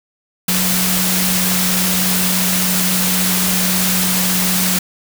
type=tone in noise; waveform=sine; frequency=183.9 Hz; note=F#3; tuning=10 cents flat; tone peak=-19 dBFS; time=0.48-4.79 s; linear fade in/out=5 ms; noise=white; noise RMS=-17 dBFS; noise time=0.48-4.79 s; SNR=-5 dB; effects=none